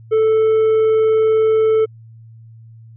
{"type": "tone", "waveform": "triangle", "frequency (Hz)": 439.5, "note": "A4", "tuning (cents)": -2, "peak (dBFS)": -9, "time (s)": [0.11, 1.86], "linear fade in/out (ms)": 20, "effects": ["added 113 Hz sine -38 dBFS peak until 2.96 s", "resampled to 8000 Hz"]}